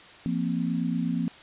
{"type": "chord", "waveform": "sine", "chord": "F suspended fourth", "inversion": "none", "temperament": "equal with one note detuned", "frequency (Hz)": [171.91, 233.1, 261.6], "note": ["F3", "Bb3", "C4"], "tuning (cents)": [-27, 0, 0], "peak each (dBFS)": [-28, -29, -30], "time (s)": [0.26, 1.28], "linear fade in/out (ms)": 0, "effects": ["white hiss -48 dBFS RMS until 1.42 s", "resampled to 8000 Hz"]}